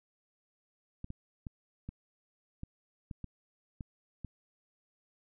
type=clicks; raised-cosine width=5 ms; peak=-28 dBFS; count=9; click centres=1.044 / 1.104 / 1.468 / 1.89 / 2.634 / 3.112 / 3.243 / 3.808 / 4.247 s; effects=none